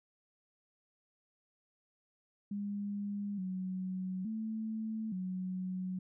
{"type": "tone with pitch steps", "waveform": "sine", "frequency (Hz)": [203.1, 186.1, 219.9, 185], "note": ["G#3", "F#3", "A3", "F#3"], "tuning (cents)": [-38, 10, -1, 0], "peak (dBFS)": -35, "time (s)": [2.51, 5.99], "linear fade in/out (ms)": 5, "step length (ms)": 870, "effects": []}